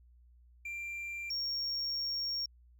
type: tone pair in turn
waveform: triangle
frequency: 2369 / 5541 Hz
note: D7 / F8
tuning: +14 / -15 cents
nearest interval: octave + minor third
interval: 1471 cents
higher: second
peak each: -36 / -31 dBFS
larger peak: second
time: 0.65-1.3 / 1.3-2.46 s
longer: second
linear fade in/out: 5 ms
effects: tanh soft clip ceiling -27 dBFS + added 60 Hz sine -58 dBFS peak until 2.79 s